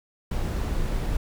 brown noise, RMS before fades -26 dBFS, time 0.31-1.17 s, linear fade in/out 5 ms, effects none

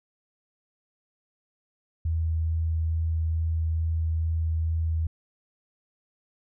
sine tone with vibrato, 81 Hz, E2, 30 cents flat, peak -23 dBFS, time 2.05-5.07 s, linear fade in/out 5 ms, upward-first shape sine, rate 2.3 Hz, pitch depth 8 cents each way, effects none

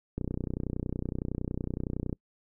click train, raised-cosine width 3 ms, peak -19 dBFS, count 61, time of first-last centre 0.18-2.128 s, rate 30.8 Hz, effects noise-tail reverb RT60 0.1 s tail -26 dB re dry

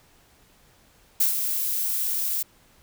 violet noise with ADSR envelope, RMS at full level -19 dBFS, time 1.2-2.43 s, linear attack 6 ms, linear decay 120 ms, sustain -7 dB, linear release 9 ms, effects pink hiss -58 dBFS RMS until 2.82 s

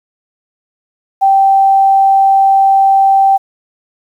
sine tone, 780 Hz, G5, 9 cents flat, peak -5 dBFS, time 1.21-3.38 s, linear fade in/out 20 ms, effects 7-bit

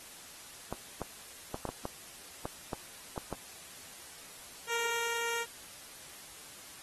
clicks, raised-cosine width 1 ms, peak -22 dBFS, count 10, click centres 0.726 / 1.017 / 1.544 / 1.653 / 1.69 / 1.854 / 2.455 / 2.732 / 3.178 / 3.327 s
10% pulse tone, 466.2 Hz, A#4, in tune, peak -24 dBFS, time 4.67-5.46 s, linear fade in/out 50 ms
effects white hiss -50 dBFS RMS until 6.82 s + AAC 32 kbps

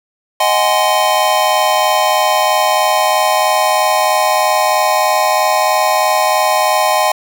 square chord, Ab dominant seventh, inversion second, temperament just, 623 / 747.5 / 830.6 / 1038.3 Hz, Eb5 / Gb5 / Ab5 / C6, +2 / +17 / 0 / -14 cents, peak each -17 dBFS, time 0.4-7.12 s, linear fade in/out 5 ms, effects 7-bit

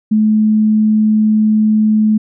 sine tone, 215.3 Hz, A3, 37 cents flat, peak -8 dBFS, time 0.11-2.18 s, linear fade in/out 10 ms, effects none

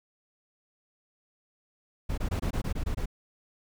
brown noise bursts, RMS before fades -29 dBFS, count 9, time 2.09-3.058 s, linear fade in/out 10 ms, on 88 ms, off 22 ms, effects none

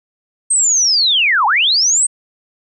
sine linear two-way sweep, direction down then up, 8470 to 791 to 8470 Hz, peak -10 dBFS, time 0.5-2.07 s, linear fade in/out 10 ms, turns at 1.46 s, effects none

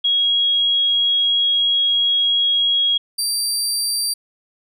sine / 25% pulse tone pair in turn, 3301 / 4694 Hz, G#7 / D8, -11 / -2 cents, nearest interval tritone, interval 609 cents, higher second, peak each -14 dBFS, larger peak neither, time 0.04-2.98 / 3.18-4.14 s, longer first, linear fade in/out 10 ms, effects none

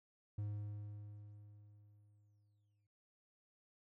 triangle tone with exponential decay, 103.83 Hz, G#2, in tune, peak -36 dBFS, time 0.38-2.87 s, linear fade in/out 5 ms, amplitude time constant 540 ms, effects none

